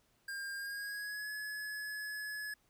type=tone with pitch glide; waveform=square; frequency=1605 to 1700.4 Hz; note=G6 to G#6; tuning=+40 to +40 cents; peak=-40 dBFS; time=0.28-2.54 s; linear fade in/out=5 ms; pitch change=+100 cents; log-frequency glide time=0.56-1.3 s; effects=pink hiss -73 dBFS RMS until 2.69 s